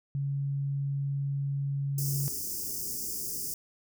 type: tone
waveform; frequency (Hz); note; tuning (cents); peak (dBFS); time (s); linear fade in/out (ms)
sine; 139.6; C#3; +13; -28; 0.15-2.28; 0
type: band-stop noise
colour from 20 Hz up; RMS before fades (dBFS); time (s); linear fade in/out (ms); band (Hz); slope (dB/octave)
white; -35; 1.98-3.54; 2; 460 to 4900; 96
effects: none